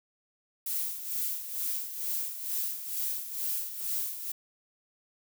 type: noise with tremolo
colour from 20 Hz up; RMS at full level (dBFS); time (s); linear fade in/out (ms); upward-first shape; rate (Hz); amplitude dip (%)
violet; -31; 0.66-4.32; 5; sine; 2.2; 65
effects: none